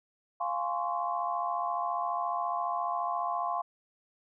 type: chord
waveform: sine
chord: Db major seventh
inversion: first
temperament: equal with one note detuned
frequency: 698.5 / 830.6 / 1046.5 / 1121 Hz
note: F5 / Ab5 / C6 / Db6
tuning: 0 / 0 / 0 / +19 cents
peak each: -33 / -37 / -33 / -37 dBFS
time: 0.4-3.62 s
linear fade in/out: 10 ms
effects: none